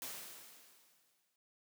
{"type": "noise with exponential decay", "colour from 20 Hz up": "white", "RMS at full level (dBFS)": -43, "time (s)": [0.02, 1.36], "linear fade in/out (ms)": 1, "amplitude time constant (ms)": 290, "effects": ["high-pass 150 Hz 12 dB/octave"]}